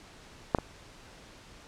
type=clicks; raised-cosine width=1 ms; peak=-8 / -17 dBFS; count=2; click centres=0.548 / 0.586 s; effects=pink hiss -52 dBFS RMS until 1.67 s + low-pass 7000 Hz 12 dB/octave